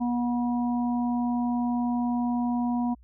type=harmonic tone; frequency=242 Hz; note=B3; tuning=35 cents flat; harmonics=1 / 3 / 4; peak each=-24 / -34 / -36 dBFS; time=0-2.95 s; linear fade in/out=20 ms; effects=added 60 Hz sine -51 dBFS peak until 3.03 s